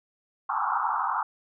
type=band-pass noise; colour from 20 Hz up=pink; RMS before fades=-27 dBFS; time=0.49-1.23 s; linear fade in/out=5 ms; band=790 to 1400 Hz; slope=96 dB/octave; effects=none